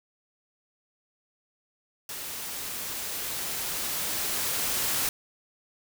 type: noise with level ramp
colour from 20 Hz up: white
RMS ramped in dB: -37 to -27 dBFS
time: 2.09-5.09 s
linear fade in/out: 2 ms
effects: none